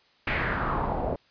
pink noise with low-pass filter sweep, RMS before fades -28 dBFS, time 0.27-1.16 s, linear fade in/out 5 ms, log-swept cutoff 2400 to 570 Hz, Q 3, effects white hiss -62 dBFS RMS until 1.3 s + resampled to 11025 Hz

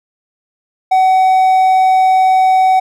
triangle tone, 753 Hz, F#5, 30 cents sharp, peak -5 dBFS, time 0.91-2.8 s, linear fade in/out 10 ms, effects none

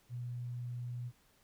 sine tone, 121.9 Hz, B2, 22 cents flat, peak -38 dBFS, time 0.09-1.12 s, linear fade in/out 50 ms, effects pink hiss -69 dBFS RMS until 1.43 s

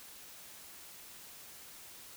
silence, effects white hiss -52 dBFS RMS until 2.16 s

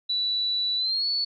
sine tone with pitch glide, 3951 to 4435 Hz, B7 to C#8, 0 to 0 cents, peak -23 dBFS, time 0.09-1.25 s, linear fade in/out 10 ms, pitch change +200 cents, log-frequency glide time 0.77-1.08 s, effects none

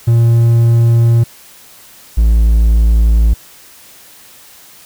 triangle tone pair in turn, 116.54 / 55.8 Hz, A#2 / A1, 0 / +25 cents, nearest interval octave + minor second, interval 1275 cents, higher first, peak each -4 dBFS, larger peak neither, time 0.07-1.24 / 2.17-3.34 s, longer neither, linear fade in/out 10 ms, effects white hiss -40 dBFS RMS until 4.85 s

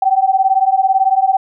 sine beating tone pair, 760 / 778 Hz, F#5 / G5, +46 / -13 cents, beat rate 18 Hz, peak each -13 dBFS, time 0.02-1.37 s, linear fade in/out 5 ms, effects none

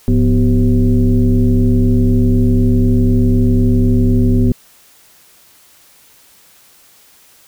sine tone with frequency modulation, 106 Hz, G#2, 36 cents sharp, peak -8 dBFS, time 0.08-4.52 s, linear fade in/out 0 ms, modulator 140 Hz, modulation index 1.4, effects white hiss -47 dBFS RMS until 7.47 s

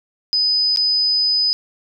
sine tone with dropouts, 5000 Hz, D#8, 8 cents sharp, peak -14 dBFS, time 0.33-1.53 s, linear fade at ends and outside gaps 0 ms, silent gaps 0.761-0.772 s, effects none

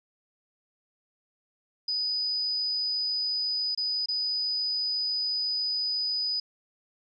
sine tone with dropouts, 4977 Hz, D#8, in tune, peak -26 dBFS, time 1.88-6.4 s, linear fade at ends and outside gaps 5 ms, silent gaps 3.749-3.775 / 4.059-4.085 s, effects none

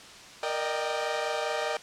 sawtooth chord, Eb major seventh, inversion second, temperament equal with one note detuned, 466.2 / 597.3 / 622.3 / 784 Hz, Bb4 / D5 / Eb5 / G5, 0 / +29 / 0 / 0 cents, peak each -30 dBFS, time 0.43-1.77 s, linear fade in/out 2 ms, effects white hiss -47 dBFS RMS until 1.82 s + low-pass 6000 Hz 12 dB/octave

